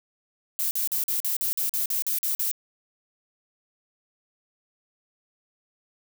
violet noise bursts, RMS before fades -26 dBFS, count 12, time 0.59-2.514 s, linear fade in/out 0 ms, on 120 ms, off 44 ms, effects none

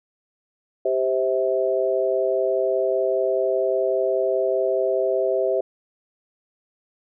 sine chord, C major, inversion second, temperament equal with one note detuned, 392 / 523.3 / 648.3 Hz, G4 / C5 / E5, 0 / 0 / -29 cents, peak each -23 dBFS, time 0.85-5.61 s, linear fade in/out 5 ms, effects none

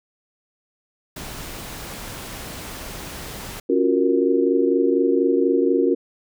pink noise, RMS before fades -34 dBFS, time 1.16-3.6 s, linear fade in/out 5 ms
sine chord, Gb major seventh, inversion second, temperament equal with one note detuned, 277.2 / 349.2 / 373.4 / 466.2 Hz, Db4 / F4 / Gb4 / Bb4, 0 / 0 / +16 / 0 cents, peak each -21 dBFS, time 3.69-5.95 s, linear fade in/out 10 ms
effects none

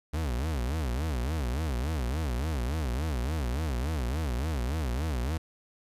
40% pulse tone with vibrato, 69.3 Hz, C#2, in tune, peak -27 dBFS, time 0.13-5.38 s, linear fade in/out 10 ms, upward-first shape sine, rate 3.5 Hz, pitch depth 280 cents each way, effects resampled to 32000 Hz + 10-bit

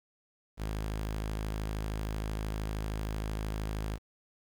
sawtooth tone, 53 Hz, G#1, 36 cents sharp, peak -29 dBFS, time 0.57-3.99 s, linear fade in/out 50 ms, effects 10-bit

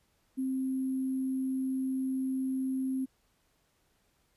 sine tone with sample-and-hold, 262.8 Hz, C4, 8 cents sharp, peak -29 dBFS, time 0.37-3.06 s, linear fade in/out 20 ms, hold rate 11025 Hz, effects pink hiss -72 dBFS RMS until 4.36 s + resampled to 32000 Hz

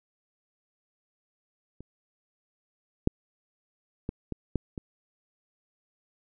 clicks, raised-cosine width 3 ms, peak -30 / -8 / -18 / -19 / -13 / -22 dBFS, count 6, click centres 1.806 / 3.074 / 4.091 / 4.323 / 4.557 / 4.778 s, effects none

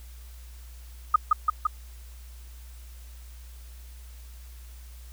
sine tone with echo, 1244.5 Hz, D#6, in tune, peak -13 dBFS, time 1.14-1.16 s, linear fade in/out 5 ms, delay 170 ms, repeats 3, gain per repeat -2 dB, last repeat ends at 1.67 s, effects added 60 Hz sine -42 dBFS peak until 5.12 s + white hiss -55 dBFS RMS until 5.12 s

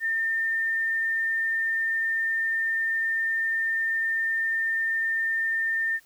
sine tone, 1807 Hz, A6, 46 cents sharp, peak -23 dBFS, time 0-6 s, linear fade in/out 50 ms, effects white hiss -59 dBFS RMS until 6.05 s

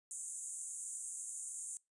white band-pass noise, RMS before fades -45 dBFS, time 0.11-1.77 s, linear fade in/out 0 ms, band 6700 to 9800 Hz, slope 96 dB/octave, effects noise-tail reverb RT60 0.2 s tail -22 dB re dry + resampled to 24000 Hz

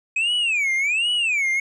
triangle tone with vibrato, 2489 Hz, D#7, in tune, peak -17 dBFS, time 0.16-1.6 s, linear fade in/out 5 ms, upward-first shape sine, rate 1.3 Hz, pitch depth 290 cents each way, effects resampled to 24000 Hz

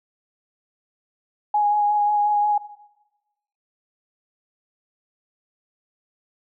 sine tone with vibrato, 831 Hz, G#5, 1 cent sharp, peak -16 dBFS, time 1.54-2.58 s, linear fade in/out 5 ms, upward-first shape sine, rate 5.6 Hz, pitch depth 16 cents each way, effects noise-tail reverb RT60 1.0 s tail -17 dB re dry

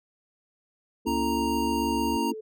sine tone with pitch glide, 438.7 to 435.9 Hz, A4 to A4, -5 to -16 cents, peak -35 dBFS, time 1.05-2.41 s, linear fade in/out 10 ms, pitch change -11 cents, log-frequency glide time 1.32-2.18 s
sine chord, A# diminished, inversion none, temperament just, 233.1 / 279.7 / 335.6 Hz, A#3 / C#4 / E4, 0 / +16 / +31 cents, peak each -30 dBFS, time 1.05-2.34 s, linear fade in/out 20 ms
square tone, 932 Hz, A#5, 1 cent flat, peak -29 dBFS, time 1.06-2.32 s, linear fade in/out 20 ms
triangle tone with vibrato, 75 Hz, D2, 37 cents sharp, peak -35 dBFS, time 1.07-2.17 s, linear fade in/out 5 ms, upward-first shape sine, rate 5.2 Hz, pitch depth 37 cents each way
effects none

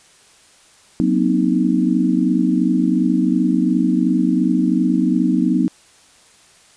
sine chord, C half-diminished seventh, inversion second, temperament equal with one note detuned, 185 / 238.8 / 261.6 / 311.1 Hz, Gb3 / Bb3 / C4 / Eb4, 0 / +42 / 0 / 0 cents, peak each -19 / -19 / -19 / -19 dBFS, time 1-5.68 s, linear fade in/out 0 ms, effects white hiss -50 dBFS RMS until 6.76 s + resampled to 22050 Hz

